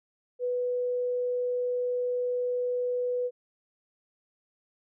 sine tone, 493.9 Hz, B4, in tune, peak -26 dBFS, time 0.39-3.31 s, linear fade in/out 50 ms, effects none

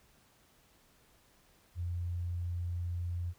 sine tone, 87.31 Hz, F2, in tune, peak -33 dBFS, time 1.75-3.34 s, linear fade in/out 50 ms, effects pink hiss -66 dBFS RMS until 3.38 s

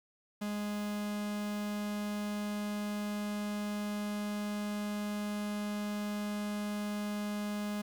45% pulse tone, 207.7 Hz, G#3, in tune, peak -34 dBFS, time 0.41-7.82 s, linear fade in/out 10 ms, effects 10-bit

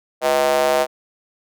square tone with high-pass filter, 70.4 Hz, C#2, 27 cents sharp, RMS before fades -17 dBFS, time 0.21-0.87 s, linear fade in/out 50 ms, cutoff 600 Hz, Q 3.8, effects none

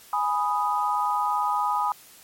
sine chord, G# minor, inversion none, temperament equal, 830.6 / 987.8 / 1244.5 Hz, G#5 / B5 / D#6, 0 / 0 / 0 cents, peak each -26 dBFS, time 0.13-1.92 s, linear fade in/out 2 ms, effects white hiss -50 dBFS RMS until 2.23 s + MP3 64 kbps

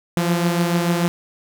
sawtooth beating tone pair, 171.2 / 178 Hz, F3 / F3, -34 / +33 cents, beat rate 6.8 Hz, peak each -14 / -20 dBFS, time 0.17-1.08 s, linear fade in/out 0 ms, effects none

